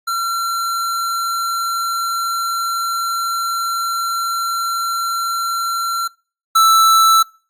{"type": "tone pair in turn", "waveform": "square", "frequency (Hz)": [1363, 1322.7], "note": ["F6", "E6"], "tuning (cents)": [-43, 5], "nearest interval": "minor second", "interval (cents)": 52, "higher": "first", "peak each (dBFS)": [-18, -9], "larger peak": "second", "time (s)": [[0.07, 6.08], [6.55, 7.23]], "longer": "first", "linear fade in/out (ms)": 10, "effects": ["noise-tail reverb RT60 0.4 s tail -26 dB re dry", "AAC 64 kbps"]}